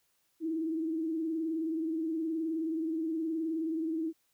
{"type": "tone with vibrato", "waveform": "sine", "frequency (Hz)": 322.2, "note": "E4", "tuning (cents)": -39, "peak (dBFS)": -30, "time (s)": [0.4, 4.13], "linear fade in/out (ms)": 50, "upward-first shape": "sine", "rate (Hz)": 19, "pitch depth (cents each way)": 57, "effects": ["white hiss -74 dBFS RMS until 4.33 s"]}